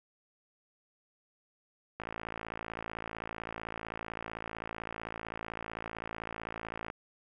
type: click train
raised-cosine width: 0.5 ms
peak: -23 dBFS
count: 274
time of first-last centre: 2-6.901 s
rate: 55.7 Hz
effects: none